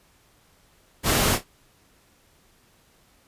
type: noise with echo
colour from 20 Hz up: pink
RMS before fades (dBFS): -21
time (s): 1.03-1.39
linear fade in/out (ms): 50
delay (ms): 29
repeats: 2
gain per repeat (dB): -12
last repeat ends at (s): 1.448
effects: pink hiss -60 dBFS RMS until 3.27 s + resampled to 32000 Hz